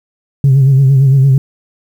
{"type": "tone with vibrato", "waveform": "sine", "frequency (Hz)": 135.3, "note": "C#3", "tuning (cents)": -42, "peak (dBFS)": -3, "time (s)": [0.44, 1.38], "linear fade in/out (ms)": 2, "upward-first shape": "sine", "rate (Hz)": 8.8, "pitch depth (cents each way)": 59, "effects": ["tanh soft clip ceiling -2 dBFS", "7-bit"]}